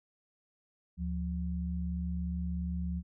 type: tone pair together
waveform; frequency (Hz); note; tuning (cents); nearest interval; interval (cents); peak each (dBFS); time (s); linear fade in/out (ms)
sine; 73.84 / 176.8; D2 / F3; +10 / +22; octave + minor third; 1512; -34 / -35; 0.97-3.03; 50
effects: none